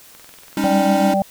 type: click train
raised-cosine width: 0.3 ms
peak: -27 dBFS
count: 16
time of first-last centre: 0.15-0.861 s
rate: 21.1 Hz
type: chord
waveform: square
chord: Ab suspended fourth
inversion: none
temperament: equal with one note detuned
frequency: 202.4 / 277.2 / 311.1 Hz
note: Ab3 / Db4 / Eb4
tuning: -44 / 0 / 0 cents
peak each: -23 dBFS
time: 0.57-1.14 s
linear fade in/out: 2 ms
type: harmonic tone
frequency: 195.6 Hz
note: G3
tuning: 4 cents flat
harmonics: 1 / 3 / 4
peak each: -19 / -19 / -19 dBFS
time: 0.64-1.22 s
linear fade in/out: 0 ms
effects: white hiss -45 dBFS RMS until 1.3 s